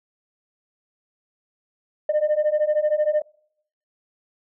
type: beating tone pair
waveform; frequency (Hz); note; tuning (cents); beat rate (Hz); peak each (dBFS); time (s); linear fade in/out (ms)
sine; 598 / 611; D5 / D#5; +31 / -32; 13; -20 / -19; 2.09-3.22; 5
effects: noise-tail reverb RT60 0.7 s tail -26 dB re dry + tanh soft clip ceiling -14 dBFS